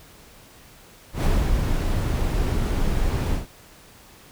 brown noise with ADSR envelope, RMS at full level -18 dBFS, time 1.13-3.47 s, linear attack 100 ms, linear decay 230 ms, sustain -4 dB, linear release 140 ms, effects pink hiss -49 dBFS RMS until 4.31 s

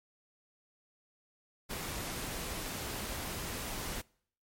pink noise, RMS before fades -39 dBFS, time 1.69-4.02 s, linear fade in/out 20 ms, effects noise-tail reverb RT60 0.6 s tail -25 dB re dry + MP3 64 kbps

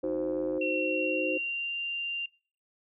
sine chord, C diminished, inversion first, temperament equal, 311.1 / 370 / 523.3 Hz, Eb4 / Gb4 / C5, 0 / 0 / 0 cents, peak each -33 / -34 / -31 dBFS, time 0.03-1.38 s, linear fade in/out 10 ms
click train, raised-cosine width 1 ms, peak -33 dBFS, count 47, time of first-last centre 0.04-0.579 s, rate 85.3 Hz
sine tone with pitch glide, 2726 to 2783 Hz, F7 to F7, -43 to -7 cents, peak -30 dBFS, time 0.61-2.26 s, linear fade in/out 5 ms, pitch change +36 cents, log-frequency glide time 0.76-1.74 s
effects noise-tail reverb RT60 0.5 s tail -26 dB re dry

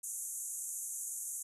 pink band-pass noise, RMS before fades -41 dBFS, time 0.03-1.43 s, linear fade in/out 10 ms, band 6400 to 12000 Hz, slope 96 dB/octave, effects none

